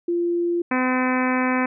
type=tone; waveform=sine; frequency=345.2 Hz; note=F4; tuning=20 cents flat; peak=-19 dBFS; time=0.08-0.62 s; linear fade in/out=5 ms
type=harmonic tone; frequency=255.1 Hz; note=C4; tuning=44 cents flat; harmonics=1 / 2 / 3 / 4 / 5 / 6 / 7 / 8 / 9 / 10; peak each=-21 / -28 / -30 / -27 / -32 / -31 / -30 / -33 / -31 / -36 dBFS; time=0.71-1.66 s; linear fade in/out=5 ms
effects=none